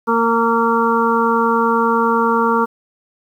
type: harmonic tone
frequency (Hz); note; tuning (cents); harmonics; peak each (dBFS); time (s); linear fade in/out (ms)
230.1; A#3; -22; 1 / 2 / 4 / 5 / 6; -19 / -18 / -18 / -19 / -21; 0.07-2.66; 20
effects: 8-bit